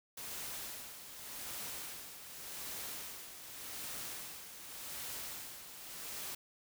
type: noise with tremolo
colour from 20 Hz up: white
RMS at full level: -43 dBFS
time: 0.17-6.35 s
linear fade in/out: 5 ms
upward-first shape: sine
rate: 0.86 Hz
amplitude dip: 60%
effects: none